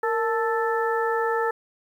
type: harmonic tone with a mistuned harmonic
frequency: 440 Hz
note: A4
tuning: in tune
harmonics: 1 / 2 / 3 / 4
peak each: -24 / -27 / -29 / -30 dBFS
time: 0.03-1.51 s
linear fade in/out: 5 ms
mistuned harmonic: 1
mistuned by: +85 cents
effects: 9-bit